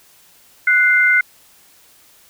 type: tone pair together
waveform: sine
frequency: 1480 / 2090 Hz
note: F#6 / C7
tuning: 0 / -2 cents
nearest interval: tritone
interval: 598 cents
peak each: -13 dBFS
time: 0.67-1.21 s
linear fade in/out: 5 ms
effects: white hiss -50 dBFS RMS until 2.29 s